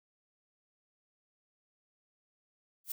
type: noise with exponential growth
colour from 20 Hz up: violet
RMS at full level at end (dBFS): -30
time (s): 2.84-2.92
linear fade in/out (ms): 5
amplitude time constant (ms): 17
effects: none